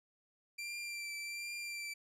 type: tone with vibrato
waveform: sawtooth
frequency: 2359 Hz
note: D7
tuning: 7 cents sharp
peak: -37 dBFS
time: 0.58-1.94 s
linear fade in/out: 10 ms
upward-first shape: triangle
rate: 1.3 Hz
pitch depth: 25 cents each way
effects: low-pass 11000 Hz 12 dB/octave